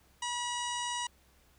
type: harmonic tone with a mistuned harmonic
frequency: 968 Hz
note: B5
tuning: 35 cents flat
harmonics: 1 / 2 / 3 / 4 / 5 / 6 / 7 / 8 / 9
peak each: -36 / -42 / -39 / -45 / -51 / -44 / -48 / -47 / -45 dBFS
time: 0.22-1.07 s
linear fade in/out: 5 ms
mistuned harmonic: 4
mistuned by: -19 cents
effects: added 65 Hz sine -66 dBFS peak until 1.58 s + pink hiss -66 dBFS RMS until 1.58 s